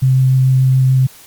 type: tone with vibrato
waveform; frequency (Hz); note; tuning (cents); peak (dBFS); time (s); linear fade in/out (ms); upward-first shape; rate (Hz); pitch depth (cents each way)
sine; 130.81; C3; 0; -8; 0.02-1.07; 10; triangle; 6.9; 10
effects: white hiss -41 dBFS RMS until 1.26 s + Opus 48 kbps